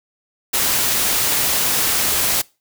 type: noise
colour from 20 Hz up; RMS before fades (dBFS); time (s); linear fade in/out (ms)
white; -18; 0.53-2.42; 10
effects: noise-tail reverb RT60 0.3 s tail -24 dB re dry